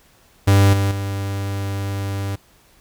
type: tone with level steps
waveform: 45% pulse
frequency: 98.9 Hz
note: G2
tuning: 16 cents sharp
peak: -10 / -16 / -22 dBFS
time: 0.47-2.36 s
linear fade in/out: 10 ms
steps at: 0.73 / 0.91 s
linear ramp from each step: 5 ms
effects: pink hiss -54 dBFS RMS until 2.8 s